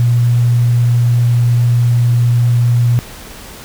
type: tone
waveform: sine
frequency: 120 Hz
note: B2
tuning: 49 cents flat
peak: -8 dBFS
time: 0-2.99 s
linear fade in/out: 0 ms
effects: pink hiss -33 dBFS RMS until 3.64 s